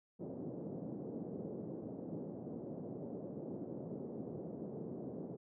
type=band-pass noise; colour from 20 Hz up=pink; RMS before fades=-45 dBFS; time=0.19-5.37 s; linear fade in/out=20 ms; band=150 to 520 Hz; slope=24 dB/octave; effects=none